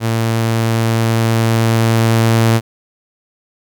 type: tone with level ramp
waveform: sawtooth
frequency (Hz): 113.7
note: A#2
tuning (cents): -43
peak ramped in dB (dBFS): -10 to -5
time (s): 0-2.61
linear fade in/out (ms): 50
effects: none